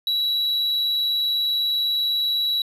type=tone with amplitude modulation; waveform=triangle; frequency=3908 Hz; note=B7; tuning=19 cents flat; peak=-17 dBFS; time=0.07-2.62 s; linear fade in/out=2 ms; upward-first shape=sine; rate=144 Hz; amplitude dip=25%; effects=resampled to 32000 Hz